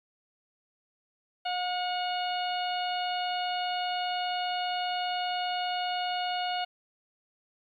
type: harmonic tone with a mistuned harmonic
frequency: 721 Hz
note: F#5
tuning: 45 cents flat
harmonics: 1 / 2 / 3 / 4 / 5 / 6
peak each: -30 / -39 / -42 / -36 / -44 / -42 dBFS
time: 1.45-6.65 s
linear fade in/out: 10 ms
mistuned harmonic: 3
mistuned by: +40 cents
effects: 11-bit